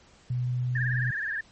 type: tone with pitch glide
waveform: sine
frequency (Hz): 124.1 to 124.82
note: B2 to B2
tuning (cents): +9 to +19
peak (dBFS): -25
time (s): 0.3-1.11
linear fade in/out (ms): 5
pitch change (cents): +10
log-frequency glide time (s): 0.41-0.83
type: tone with vibrato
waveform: sine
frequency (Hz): 1710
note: A6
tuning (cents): -50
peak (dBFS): -28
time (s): 0.75-1.41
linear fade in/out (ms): 5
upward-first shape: triangle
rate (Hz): 19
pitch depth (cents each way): 140
effects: pink hiss -57 dBFS RMS until 1.51 s + MP3 32 kbps